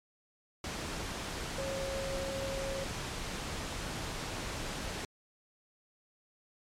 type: tone in noise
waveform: sine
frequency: 543 Hz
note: C#5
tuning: 36 cents flat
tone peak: -36 dBFS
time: 1.58-2.84 s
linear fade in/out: 2 ms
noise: pink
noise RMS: -38 dBFS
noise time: 0.64-5.05 s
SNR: -1 dB
effects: low-pass 8000 Hz 12 dB/octave + MP3 96 kbps